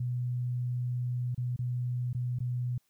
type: tone with dropouts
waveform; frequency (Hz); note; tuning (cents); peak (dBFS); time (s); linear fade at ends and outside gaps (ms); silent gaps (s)
sine; 123.47; B2; 0; -29; 0-2.78; 5; 1.347-1.377 / 1.563-1.59 / 2.131-2.147 / 2.388-2.403
effects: white hiss -74 dBFS RMS until 2.89 s